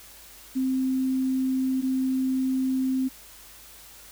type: tone pair in turn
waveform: sine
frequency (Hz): 261.4 / 261.4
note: C4 / C4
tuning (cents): -1 / -1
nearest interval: unison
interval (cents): 0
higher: neither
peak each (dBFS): -22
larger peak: neither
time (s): 0.55-1.82 / 1.82-3.09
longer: neither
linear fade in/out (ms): 20
effects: added 50 Hz sine -57 dBFS peak until 4.11 s + white hiss -48 dBFS RMS until 4.11 s